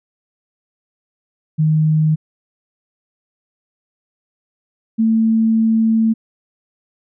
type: tone pair in turn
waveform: sine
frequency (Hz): 155.56 / 223.4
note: D#3 / A3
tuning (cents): 0 / +27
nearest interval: tritone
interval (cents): 627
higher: second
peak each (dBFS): -11 / -11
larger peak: neither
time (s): 1.58-2.16 / 4.98-6.14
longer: second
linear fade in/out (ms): 20
effects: none